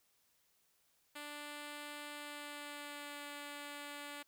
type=tone with pitch glide; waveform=5% pulse; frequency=293.7 to 289.7 Hz; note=D4 to D4; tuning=0 to -24 cents; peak=-34 dBFS; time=1.15-4.23 s; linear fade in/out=10 ms; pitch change=-24 cents; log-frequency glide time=2.13-3.24 s; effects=white hiss -75 dBFS RMS until 4.27 s